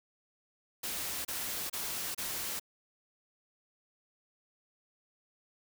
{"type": "noise bursts", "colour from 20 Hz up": "white", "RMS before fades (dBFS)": -37, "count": 4, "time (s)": [0.83, 2.597], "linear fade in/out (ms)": 10, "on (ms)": 420, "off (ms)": 29, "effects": []}